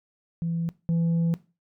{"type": "tone pair in turn", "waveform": "sine", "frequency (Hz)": [167.2, 167.2], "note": ["E3", "E3"], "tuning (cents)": [25, 25], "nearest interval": "unison", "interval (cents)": 0, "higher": "neither", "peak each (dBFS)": [-24, -18], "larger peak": "second", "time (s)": [[0.42, 0.69], [0.89, 1.34]], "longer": "second", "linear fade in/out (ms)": 0, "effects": ["noise-tail reverb RT60 0.3 s tail -20 dB re dry", "tanh soft clip ceiling -20 dBFS"]}